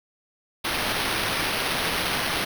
white noise with sample-and-hold, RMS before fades -26 dBFS, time 0.64-2.45 s, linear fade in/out 10 ms, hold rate 7350 Hz, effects none

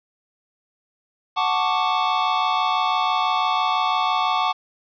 square chord, D major seventh, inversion first, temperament equal, 740 / 880 / 1108.7 / 1174.7 Hz, F#5 / A5 / C#6 / D6, 0 / 0 / 0 / 0 cents, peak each -25 dBFS, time 1.36-4.53 s, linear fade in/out 20 ms, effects resampled to 11025 Hz + 8-bit

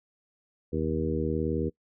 harmonic tone with a mistuned harmonic, 79 Hz, D#2, 27 cents sharp, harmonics 1 / 2 / 3 / 4 / 5 / 6, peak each -33 / -33 / -33 / -33 / -33 / -33 dBFS, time 0.72-1.7 s, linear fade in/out 20 ms, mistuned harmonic 1, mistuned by +33 cents, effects noise-tail reverb RT60 0.1 s tail -23 dB re dry

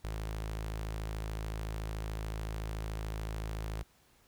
sawtooth tone with notch filter, 53.7 Hz, A1, 41 cents flat, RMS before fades -38 dBFS, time 0.04-3.83 s, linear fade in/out 5 ms, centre 240 Hz, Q 1.9, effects pink hiss -66 dBFS RMS until 4.27 s

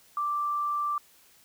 sine tone, 1174.7 Hz, D6, in tune, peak -26 dBFS, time 0.17-0.98 s, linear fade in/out 2 ms, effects white hiss -59 dBFS RMS until 1.44 s

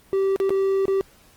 triangle tone with dropouts, 388.2 Hz, G4, 17 cents flat, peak -16 dBFS, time 0.13-1.01 s, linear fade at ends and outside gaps 0 ms, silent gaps 0.361-0.401 / 0.494-0.505 / 0.855-0.881 s, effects pink hiss -54 dBFS RMS until 1.36 s + Opus 24 kbps

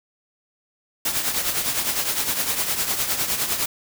white noise with tremolo, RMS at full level -21 dBFS, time 1.05-3.66 s, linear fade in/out 5 ms, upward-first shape triangle, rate 9.8 Hz, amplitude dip 65%, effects none

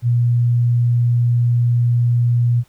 sine tone, 120 Hz, B2, 49 cents flat, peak -12 dBFS, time 0.02-2.64 s, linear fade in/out 50 ms, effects pink hiss -56 dBFS RMS until 2.68 s

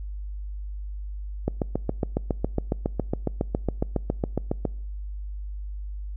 click train, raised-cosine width 2 ms, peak -10 dBFS, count 24, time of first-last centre 1.48-4.652 s, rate 7.25 Hz, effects noise-tail reverb RT60 0.7 s tail -26 dB re dry + added 50 Hz sine -31 dBFS peak until 6.16 s

